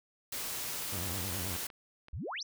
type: noise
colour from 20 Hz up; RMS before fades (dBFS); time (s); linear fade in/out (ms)
white; -38; 0.32-1.67; 5
type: tone with vibrato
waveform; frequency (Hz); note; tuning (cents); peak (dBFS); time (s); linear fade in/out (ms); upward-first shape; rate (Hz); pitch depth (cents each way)
sawtooth; 92.3; F#2; -4; -34; 0.92-1.57; 10; sine; 9.4; 170
type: clicks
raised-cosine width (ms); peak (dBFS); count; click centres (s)
0.3; -35; 4; 1.437 / 1.536 / 1.702 / 2.084
type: exponential sweep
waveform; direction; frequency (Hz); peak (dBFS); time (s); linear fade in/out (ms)
sine; up; 54 to 6272; -36; 2.13-2.43; 5
effects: none